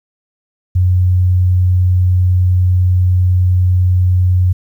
sine tone, 91 Hz, F#2, 28 cents flat, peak -8 dBFS, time 0.75-4.53 s, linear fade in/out 10 ms, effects 8-bit

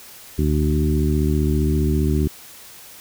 harmonic tone with a mistuned harmonic, 75.1 Hz, D2, 39 cents sharp, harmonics 1 / 2 / 3 / 4 / 5, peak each -19 / -22 / -24 / -25 / -26 dBFS, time 0.38-2.28 s, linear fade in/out 10 ms, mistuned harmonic 1, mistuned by -25 cents, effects white hiss -42 dBFS RMS until 3 s

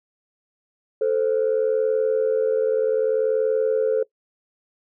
sine tone pair together, 440.4 / 521 Hz, A4 / C5, +2 / -7 cents, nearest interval minor third, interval 291 cents, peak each -18 / -21 dBFS, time 1.01-4.03 s, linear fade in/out 5 ms, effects noise-tail reverb RT60 0.1 s tail -21 dB re dry + tanh soft clip ceiling -13 dBFS

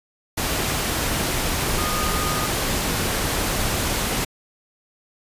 sine tone in noise, 1231 Hz, D#6, 19 cents flat, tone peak -27 dBFS, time 1.78-2.47 s, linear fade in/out 10 ms, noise pink, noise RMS -23 dBFS, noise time 0.37-4.25 s, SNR -7 dB, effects resampled to 32000 Hz

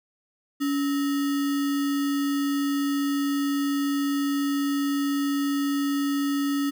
sine tone with sample-and-hold, 282.2 Hz, C#4, 31 cents sharp, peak -22 dBFS, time 0.6-6.71 s, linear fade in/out 20 ms, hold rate 1575 Hz, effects none

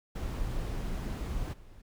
brown noise with level steps, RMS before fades -34 / -51 dBFS, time 0.15-1.82 s, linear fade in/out 10 ms, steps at 1.52 s, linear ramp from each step 20 ms, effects none

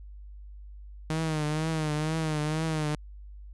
sawtooth tone with vibrato, 155.56 Hz, D#3, in tune, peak -23 dBFS, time 1.1-2.95 s, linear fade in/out 0 ms, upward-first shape triangle, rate 2.1 Hz, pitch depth 75 cents each way, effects added 50 Hz sine -42 dBFS peak until 3.53 s + resampled to 24000 Hz

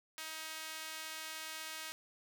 sawtooth tone with high-pass filter, 316.4 Hz, D#4, 29 cents sharp, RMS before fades -45 dBFS, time 0.18-1.92 s, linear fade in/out 0 ms, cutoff 1800 Hz, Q 0.7, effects none

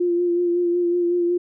sine tone with vibrato, 349.2 Hz, F4, in tune, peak -17 dBFS, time 0-1.38 s, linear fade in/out 10 ms, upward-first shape sine, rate 5.4 Hz, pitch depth 25 cents each way, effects none

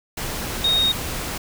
sine tone in noise, 3729 Hz, A#7, in tune, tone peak -16 dBFS, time 0.64-0.92 s, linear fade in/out 5 ms, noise pink, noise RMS -28 dBFS, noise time 0.17-1.38 s, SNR +9 dB, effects none

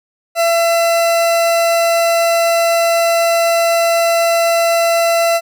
40% pulse tone, 673 Hz, E5, 36 cents sharp, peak -10 dBFS, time 0.35-5.41 s, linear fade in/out 50 ms, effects none

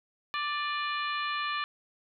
harmonic tone with a mistuned harmonic, 587.3 Hz, D5, in tune, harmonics 2 / 3 / 4 / 5 / 6 / 7, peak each -32 / -36 / -38 / -40 / -42 / -43 dBFS, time 0.34-1.64 s, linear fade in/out 0 ms, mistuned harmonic 4, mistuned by +39 cents, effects none

